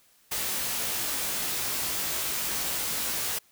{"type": "noise with comb filter", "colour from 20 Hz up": "white", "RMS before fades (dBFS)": -30, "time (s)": [0.31, 3.39], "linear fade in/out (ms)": 10, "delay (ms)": 18, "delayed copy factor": 0.6, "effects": ["white hiss -62 dBFS RMS until 3.51 s"]}